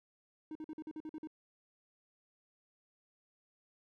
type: tone bursts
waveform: triangle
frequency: 311.1 Hz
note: D#4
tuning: in tune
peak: -39 dBFS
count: 9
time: 0.51-1.273 s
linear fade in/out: 2 ms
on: 43 ms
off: 47 ms
effects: none